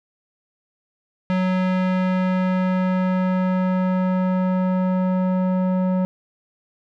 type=tone with low-pass filter sweep; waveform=square; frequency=185 Hz; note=F#3; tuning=in tune; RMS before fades=-20 dBFS; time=1.3-6.05 s; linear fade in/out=0 ms; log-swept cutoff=2500 to 820 Hz; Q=0.93; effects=none